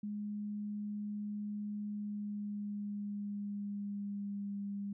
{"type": "tone with pitch glide", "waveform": "sine", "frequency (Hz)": [207.7, 201], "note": ["G#3", "G3"], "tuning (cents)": [0, 44], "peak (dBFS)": -37, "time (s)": [0.03, 4.93], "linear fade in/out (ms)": 5, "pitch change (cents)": -56, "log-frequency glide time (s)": [1.88, 4.57], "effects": []}